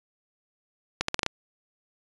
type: accelerating click train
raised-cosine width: 0.2 ms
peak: -7 dBFS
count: 6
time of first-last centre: 1.01-1.264 s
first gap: 74 ms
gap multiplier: 0.81
effects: resampled to 22050 Hz